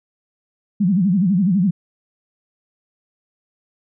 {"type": "tone with vibrato", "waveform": "sine", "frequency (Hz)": 188.3, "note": "F#3", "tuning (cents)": 31, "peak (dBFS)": -13, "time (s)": [0.8, 1.71], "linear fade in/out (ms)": 10, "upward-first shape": "sine", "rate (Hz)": 12, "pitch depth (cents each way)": 190, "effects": []}